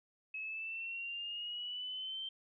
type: exponential sweep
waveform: sine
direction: up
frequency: 2568 to 3136 Hz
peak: -39 dBFS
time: 0.34-2.29 s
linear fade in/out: 5 ms
effects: none